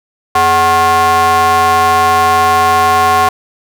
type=ring-modulated tone; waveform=square; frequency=164.81 Hz; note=E3; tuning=in tune; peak=-5 dBFS; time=0.35-3.29 s; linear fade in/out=5 ms; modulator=913 Hz; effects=none